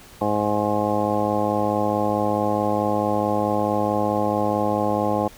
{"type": "harmonic tone with a mistuned harmonic", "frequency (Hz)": 104.6, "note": "G#2", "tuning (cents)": 13, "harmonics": [1, 2, 3, 4, 5, 6, 7, 8, 10], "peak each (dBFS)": [-31, -27, -27, -31, -25, -29, -28, -26, -31], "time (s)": [0.21, 5.28], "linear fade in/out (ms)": 5, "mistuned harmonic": 10, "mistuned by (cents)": 32, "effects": ["pink hiss -46 dBFS RMS until 5.37 s"]}